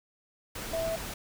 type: tone in noise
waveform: sine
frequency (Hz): 656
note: E5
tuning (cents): -9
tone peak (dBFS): -29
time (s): 0.73-0.96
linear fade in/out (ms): 5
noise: pink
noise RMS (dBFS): -38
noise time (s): 0.55-1.14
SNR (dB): +6
effects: none